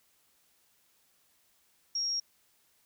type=tone; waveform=sine; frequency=5588 Hz; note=F8; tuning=in tune; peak=-29 dBFS; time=1.95-2.2 s; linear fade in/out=5 ms; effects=white hiss -69 dBFS RMS until 2.85 s